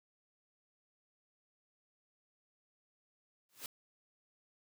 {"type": "noise with exponential growth", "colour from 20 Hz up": "white", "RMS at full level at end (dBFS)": -40, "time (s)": [3.49, 3.66], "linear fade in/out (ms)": 1, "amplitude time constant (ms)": 35, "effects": ["high-pass 100 Hz 12 dB/octave"]}